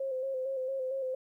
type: tone with vibrato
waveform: sine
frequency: 527 Hz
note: C5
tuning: 12 cents sharp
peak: -31 dBFS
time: 0-1.15 s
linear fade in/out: 5 ms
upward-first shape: square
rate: 4.4 Hz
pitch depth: 37 cents each way
effects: 12-bit